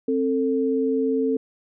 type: tone pair together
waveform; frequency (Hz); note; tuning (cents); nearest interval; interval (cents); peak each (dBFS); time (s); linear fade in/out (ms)
sine; 265 / 445.6; C4 / A4; +22 / +22; major sixth; 900; -22; 0.08-1.37; 5
effects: none

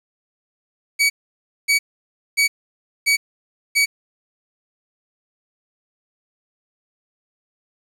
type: tone bursts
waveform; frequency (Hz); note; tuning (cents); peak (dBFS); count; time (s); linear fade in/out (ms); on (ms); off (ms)
sawtooth; 2267; C#7; +38; -10; 5; 0.99-3.86; 20; 110; 580
effects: low-pass 11000 Hz 12 dB/octave + 8-bit

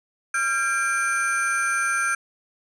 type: tone cluster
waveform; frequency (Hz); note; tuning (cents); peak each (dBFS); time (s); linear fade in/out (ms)
sine; 1378 / 1601 / 2373 / 6150 / 8960; F6 / G6 / D7 / G8 / C#9; -24 / +36 / +17 / -34 / +18; -23 / -23 / -29 / -32 / -31; 0.34-2.15; 5
effects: tanh soft clip ceiling -15 dBFS

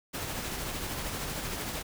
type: noise with tremolo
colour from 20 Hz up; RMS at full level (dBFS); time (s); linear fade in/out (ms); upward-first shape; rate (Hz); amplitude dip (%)
pink; -34; 0.13-1.83; 20; triangle; 13; 35
effects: none

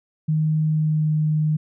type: tone with pitch glide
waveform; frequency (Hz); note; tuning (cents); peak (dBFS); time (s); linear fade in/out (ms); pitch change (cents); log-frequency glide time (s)
sine; 155.56 to 153.86; D#3 to D#3; 0 to -19; -17; 0.28-1.57; 10; -19; 0.64-1.13
effects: none

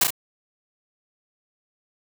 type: noise with echo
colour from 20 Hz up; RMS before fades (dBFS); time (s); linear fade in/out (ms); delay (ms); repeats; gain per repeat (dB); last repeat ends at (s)
white; -17; 0.01-0.04; 5; 33; 2; -4; 0.106
effects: none

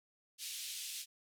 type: band-pass noise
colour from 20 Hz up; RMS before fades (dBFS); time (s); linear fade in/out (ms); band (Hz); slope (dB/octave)
pink; -44; 0.38-1.06; 50; 2900 to 13000; 24
effects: none

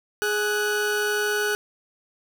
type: tone pair together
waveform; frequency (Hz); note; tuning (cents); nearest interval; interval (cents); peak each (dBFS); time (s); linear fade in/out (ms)
40% pulse; 417.3 / 1481.1; G#4 / F#6; +8 / +1; octave + minor seventh; 2193; -24; 0.22-1.55; 0
effects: none

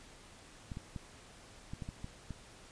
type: clicks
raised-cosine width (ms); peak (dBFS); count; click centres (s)
5; -29; 8; 0.718 / 0.771 / 0.962 / 1.735 / 1.822 / 1.889 / 2.044 / 2.307
effects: pink hiss -56 dBFS RMS until 2.71 s + resampled to 22050 Hz

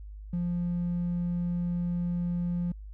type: tone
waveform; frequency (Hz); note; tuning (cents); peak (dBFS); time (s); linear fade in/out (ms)
triangle; 174.61; F3; 0; -24; 0.33-2.72; 5
effects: tanh soft clip ceiling -23 dBFS + added 51 Hz sine -40 dBFS peak until 2.93 s

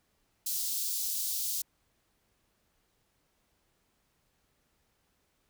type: high-pass noise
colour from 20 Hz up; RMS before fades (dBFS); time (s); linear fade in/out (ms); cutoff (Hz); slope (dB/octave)
white; -33; 0.46-1.62; 5; 4100; 24
effects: pink hiss -74 dBFS RMS until 5.49 s

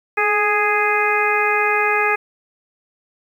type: harmonic tone with a mistuned harmonic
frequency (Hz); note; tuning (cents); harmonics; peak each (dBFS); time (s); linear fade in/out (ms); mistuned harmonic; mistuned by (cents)
415.3; G#4; 0; 1 / 2 / 3 / 4 / 5 / 6; -22 / -22 / -22 / -22 / -22 / -22; 0.17-2.16; 10; 1; +32
effects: 8-bit

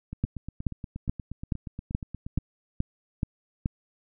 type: two click trains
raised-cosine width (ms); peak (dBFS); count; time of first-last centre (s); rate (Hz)
5; -23 / -13; 20 / 9; 0.13-2.384 / 0.24-3.659; 8.43 / 2.34
effects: none

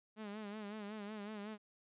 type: tone with vibrato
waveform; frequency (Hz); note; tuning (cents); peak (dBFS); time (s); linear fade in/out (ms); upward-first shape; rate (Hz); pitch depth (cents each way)
sawtooth; 209.5; G#3; +15; -40; 0.16-1.58; 50; sine; 5.4; 75
effects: resampled to 8000 Hz

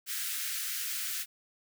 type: high-pass noise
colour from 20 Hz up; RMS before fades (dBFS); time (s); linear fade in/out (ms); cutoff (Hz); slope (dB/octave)
white; -35; 0.06-1.26; 50; 1400; 48
effects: none

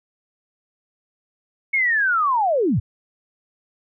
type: linear sweep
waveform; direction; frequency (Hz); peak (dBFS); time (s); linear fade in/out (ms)
sine; down; 2214 to 75.4; -16; 1.73-2.8; 10
effects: none

